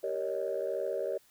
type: chord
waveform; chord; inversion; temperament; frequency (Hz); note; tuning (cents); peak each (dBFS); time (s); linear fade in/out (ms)
sine; Eb dominant seventh; first; just; 388.9 / 466.7 / 560 / 622.3; G4 / Bb4 / Db5 / Eb5; -14 / +2 / +18 / 0; -36 / -36 / -34 / -36; 0.03-1.18; 10
effects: tanh soft clip ceiling -23 dBFS + white hiss -64 dBFS RMS until 1.3 s